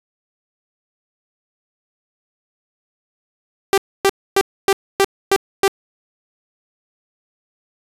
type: tone bursts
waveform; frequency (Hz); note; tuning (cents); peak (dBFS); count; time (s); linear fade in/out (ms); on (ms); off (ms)
sawtooth; 392; G4; 0; -7; 7; 3.73-5.679; 0; 47; 270
effects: resampled to 32000 Hz